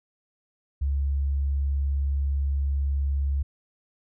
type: tone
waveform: sine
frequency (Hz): 69.6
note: C#2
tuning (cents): +8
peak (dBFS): -22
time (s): 0.81-3.43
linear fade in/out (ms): 10
effects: none